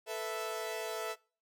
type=chord; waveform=sawtooth; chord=A suspended second; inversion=none; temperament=equal; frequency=440 / 493.9 / 659.3 Hz; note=A4 / B4 / E5; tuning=0 / 0 / 0 cents; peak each=-36 / -40 / -35 dBFS; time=0.06-1.16 s; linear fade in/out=50 ms; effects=noise-tail reverb RT60 0.4 s tail -24 dB re dry